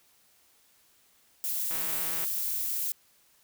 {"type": "noise", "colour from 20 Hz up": "violet", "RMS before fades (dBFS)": -31, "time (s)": [1.44, 2.92], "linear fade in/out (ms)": 0}
{"type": "click train", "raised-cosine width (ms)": 0.3, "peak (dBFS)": -25, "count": 87, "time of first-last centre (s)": [1.71, 2.244], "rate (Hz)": 161}
{"effects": ["white hiss -64 dBFS RMS until 3.43 s"]}